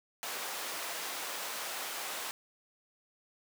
pink high-pass noise, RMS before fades -39 dBFS, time 0.23-2.31 s, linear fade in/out 0 ms, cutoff 650 Hz, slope 12 dB/octave, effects none

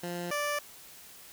15% pulse tone pair in turn, 174.7 / 586.1 Hz, F3 / D5, +1 / -4 cents, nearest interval octave + major sixth, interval 2095 cents, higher second, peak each -28 / -23 dBFS, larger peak second, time 0.03-0.31 / 0.31-0.59 s, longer neither, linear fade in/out 5 ms, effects white hiss -51 dBFS RMS until 1.32 s

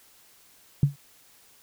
sine tone with exponential decay, 141.6 Hz, C#3, 37 cents sharp, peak -12 dBFS, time 0.83-0.96 s, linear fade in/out 2 ms, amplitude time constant 28 ms, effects white hiss -57 dBFS RMS until 1.62 s

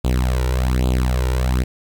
sawtooth tone with flanger, 63 Hz, B1, 35 cents sharp, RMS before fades -18 dBFS, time 0.04-1.64 s, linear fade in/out 10 ms, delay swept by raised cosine 0.26 to 2.16 ms, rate 1.2 Hz, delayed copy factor +0.8, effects 8-bit

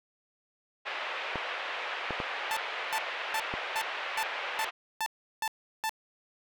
white band-pass noise, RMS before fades -36 dBFS, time 0.85-4.71 s, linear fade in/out 20 ms, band 490 to 2800 Hz, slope 24 dB/octave
clicks, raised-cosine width 1 ms, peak -18 dBFS, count 4, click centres 1.357 / 2.107 / 2.202 / 3.539 s
sawtooth tone bursts, 882 Hz, A5, 4 cents sharp, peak -25 dBFS, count 9, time 2.51-5.894 s, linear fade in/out 0 ms, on 56 ms, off 360 ms
effects none

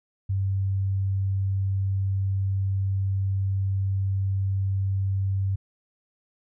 sine tone, 97 Hz, G2, 18 cents flat, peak -22 dBFS, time 0.29-5.56 s, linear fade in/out 10 ms, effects none

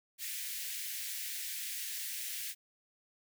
white high-pass noise, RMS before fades -40 dBFS, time 0.18-2.55 s, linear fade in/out 50 ms, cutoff 1700 Hz, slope 48 dB/octave, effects none

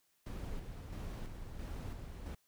brown noise with tremolo, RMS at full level -42 dBFS, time 0.26-2.35 s, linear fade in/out 5 ms, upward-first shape square, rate 1.5 Hz, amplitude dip 40%, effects white hiss -75 dBFS RMS until 2.47 s

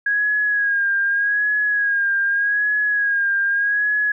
sine tone with vibrato, 1644 Hz, G#6, 18 cents flat, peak -16 dBFS, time 0.06-4.12 s, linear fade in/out 5 ms, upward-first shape sine, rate 0.83 Hz, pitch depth 48 cents each way, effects none

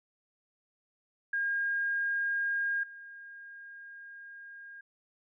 sine tone with level steps, 1619 Hz, G#6, 45 cents flat, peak -28 / -45 dBFS, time 1.33-4.81 s, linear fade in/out 5 ms, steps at 2.83 s, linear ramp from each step 5 ms, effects none

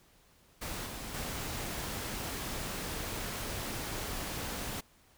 pink noise with level steps, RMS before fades -39 / -42 / -38 dBFS, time 0.61-4.81 s, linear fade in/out 10 ms, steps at 0.86 / 1.14 s, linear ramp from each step 5 ms, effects pink hiss -64 dBFS RMS until 5.17 s

